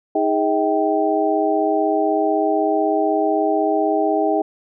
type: tone cluster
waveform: sine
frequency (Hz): 315.7 / 411.7 / 638 / 780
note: D#4 / G#4 / D#5 / G5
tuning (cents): +25 / -15 / +43 / -9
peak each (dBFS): -21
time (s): 0.15-4.42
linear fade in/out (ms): 5
effects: none